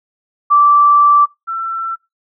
sine tone pair in turn, 1166 / 1342.2 Hz, D6 / E6, -13 / +31 cents, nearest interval major second, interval 244 cents, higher second, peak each -6 / -18 dBFS, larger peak first, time 0.5-1.26 / 1.47-1.96 s, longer first, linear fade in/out 20 ms, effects noise-tail reverb RT60 0.2 s tail -21 dB re dry

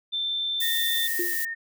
sine tone, 3556 Hz, A7, 18 cents sharp, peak -25 dBFS, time 0.12-1.08 s, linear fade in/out 20 ms
violet noise, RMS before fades -29 dBFS, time 0.6-1.45 s, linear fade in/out 5 ms
sine tone with pitch glide, 1843 to 1831.3 Hz, A#6 to A#6, -20 to -31 cents, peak -29 dBFS, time 0.61-1.55 s, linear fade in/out 20 ms, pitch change -11 cents, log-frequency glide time 1.13-1.33 s
sine tone with exponential decay, 350 Hz, F4, 4 cents sharp, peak -24 dBFS, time 1.19-1.43 s, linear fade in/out 5 ms, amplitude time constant 52 ms
effects none

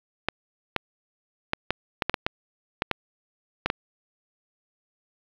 clicks, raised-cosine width 0.3 ms, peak -6 dBFS, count 12, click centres 0.286 / 0.763 / 1.534 / 1.706 / 2.022 / 2.096 / 2.142 / 2.265 / 2.821 / 2.913 / 3.66 / 3.701 s, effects low-pass 4000 Hz 12 dB/octave + 7-bit

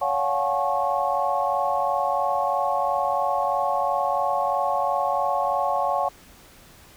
sine tone cluster, 563 / 709 / 752 / 854 / 1094 Hz, C#5 / F5 / F#5 / G#5 / C#6, +27 / +26 / +28 / +48 / -23 cents, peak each -27 dBFS, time 0.01-6.09 s, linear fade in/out 10 ms, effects pink hiss -50 dBFS RMS until 6.96 s

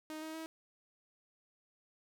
sawtooth tone with pitch steps, 311.1 / 316.2 / 321.3 Hz, D#4 / D#4 / E4, 0 / +28 / -44 cents, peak -38 dBFS, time 0.1-0.46 s, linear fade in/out 0 ms, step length 120 ms, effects none

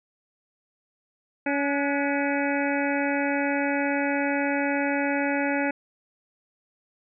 harmonic tone with a mistuned harmonic, 282.3 Hz, C#4, 32 cents sharp, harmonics 1 / 2 / 3 / 5 / 6 / 7 / 8 / 9, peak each -26 / -29 / -31 / -33 / -34 / -34 / -35 / -36 dBFS, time 1.46-5.71 s, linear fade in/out 5 ms, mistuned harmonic 5, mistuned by +56 cents, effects none

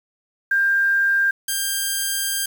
sine / 5% pulse tone pair in turn, 1594 / 1594 Hz, G6 / G6, +28 / +28 cents, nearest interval unison, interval 0 cents, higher neither, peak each -15 / -10 dBFS, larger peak second, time 0.51-1.31 / 1.48-2.46 s, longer second, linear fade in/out 5 ms, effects 7-bit

